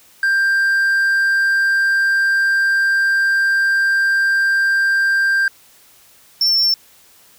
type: tone pair in turn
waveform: triangle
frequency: 1585 / 5403 Hz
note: G6 / E8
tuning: +19 / +42 cents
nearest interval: octave + major sixth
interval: 2123 cents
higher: second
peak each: -11 dBFS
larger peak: neither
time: 0.23-5.48 / 6.41-6.74 s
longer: first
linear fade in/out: 2 ms
effects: white hiss -49 dBFS RMS until 7.38 s